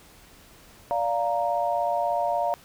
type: chord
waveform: sine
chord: Bb major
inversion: first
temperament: just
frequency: 582.7 / 699.2 / 932.3 Hz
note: D5 / F5 / Bb5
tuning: -14 / +2 / 0 cents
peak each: -28 / -25 / -28 dBFS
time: 0.91-2.54 s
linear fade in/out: 0 ms
effects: pink hiss -52 dBFS RMS until 2.64 s